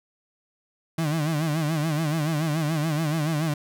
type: tone with vibrato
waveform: 35% pulse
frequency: 155.56 Hz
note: D#3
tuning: in tune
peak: -21 dBFS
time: 0.98-3.54 s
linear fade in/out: 5 ms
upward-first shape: sine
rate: 7 Hz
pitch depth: 110 cents each way
effects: none